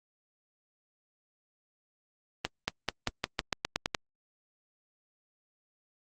accelerating click train, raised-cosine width 0.2 ms, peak -10 dBFS, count 11, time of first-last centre 2.45-3.948 s, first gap 230 ms, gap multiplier 0.9, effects Opus 32 kbps

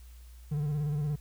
triangle tone with vibrato, 147.9 Hz, D3, 13 cents sharp, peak -26 dBFS, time 0.51-1.16 s, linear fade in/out 10 ms, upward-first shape square, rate 17 Hz, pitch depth 45 cents each way, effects added 60 Hz sine -47 dBFS peak until 1.2 s + white hiss -62 dBFS RMS until 1.2 s

